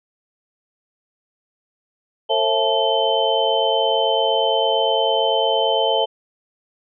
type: tone cluster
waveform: sine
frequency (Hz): 451.2 / 540 / 667 / 869 / 3076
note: A4 / C#5 / E5 / A5 / G7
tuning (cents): +44 / -45 / +20 / -22 / -33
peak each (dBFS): -22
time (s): 2.29-6.06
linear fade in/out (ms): 20
effects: none